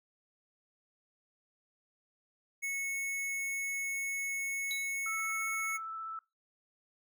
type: tone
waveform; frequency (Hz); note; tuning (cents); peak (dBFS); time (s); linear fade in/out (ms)
square; 2201; C#7; -13; -34; 2.62-5.78; 20
type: tone with exponential decay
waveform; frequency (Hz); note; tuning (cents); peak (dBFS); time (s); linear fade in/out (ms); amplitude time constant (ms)
square; 3900; B7; -23; -35; 4.71-4.95; 0; 51
type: tone with vibrato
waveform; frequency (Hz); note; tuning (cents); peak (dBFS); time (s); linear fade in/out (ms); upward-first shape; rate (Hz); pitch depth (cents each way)
sine; 1318.5; E6; 0; -38; 5.06-6.19; 2; triangle; 15; 13
effects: noise-tail reverb RT60 0.2 s tail -21 dB re dry